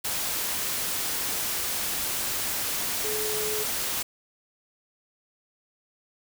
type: tone in noise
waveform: sine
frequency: 427.8 Hz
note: A4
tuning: 49 cents flat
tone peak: -31 dBFS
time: 3.04-3.64 s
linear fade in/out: 10 ms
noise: white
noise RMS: -29 dBFS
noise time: 0.04-4.03 s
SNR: -5 dB
effects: none